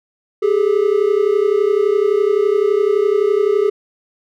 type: tone pair together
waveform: triangle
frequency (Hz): 396.2 / 428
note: G4 / A4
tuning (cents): +18 / -48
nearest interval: minor second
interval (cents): 134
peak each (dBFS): -13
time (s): 0.42-3.7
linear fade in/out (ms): 10
effects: none